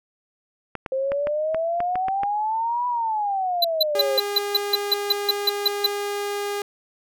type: clicks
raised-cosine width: 0.5 ms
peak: -14 dBFS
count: 9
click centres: 0.753 / 0.862 / 1.119 / 1.271 / 1.546 / 1.804 / 1.956 / 2.084 / 2.234 s
type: exponential two-way sweep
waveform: sine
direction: up then down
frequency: 523.3 to 987.8 to 523.3 Hz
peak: -21 dBFS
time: 0.92-4.18 s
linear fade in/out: 2 ms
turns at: 2.87 s
type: tone bursts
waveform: square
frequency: 4012 Hz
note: B7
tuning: 26 cents sharp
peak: -15 dBFS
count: 13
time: 3.62-5.865 s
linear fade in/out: 5 ms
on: 25 ms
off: 160 ms
type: tone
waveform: sawtooth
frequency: 407.3 Hz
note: G#4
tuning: 34 cents flat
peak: -21 dBFS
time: 3.95-6.62 s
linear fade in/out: 2 ms
effects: none